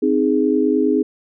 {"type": "chord", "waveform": "sine", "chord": "Ab major", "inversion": "first", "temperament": "equal", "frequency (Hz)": [261.6, 311.1, 415.3], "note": ["C4", "Eb4", "Ab4"], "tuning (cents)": [0, 0, 0], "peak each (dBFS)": -18, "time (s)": [0.02, 1.03], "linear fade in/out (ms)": 10, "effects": []}